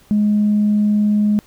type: tone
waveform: sine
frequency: 209.1 Hz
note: G#3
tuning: 12 cents sharp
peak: -11 dBFS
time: 0.11-1.39 s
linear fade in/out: 0 ms
effects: tanh soft clip ceiling -8 dBFS + pink hiss -51 dBFS RMS until 1.46 s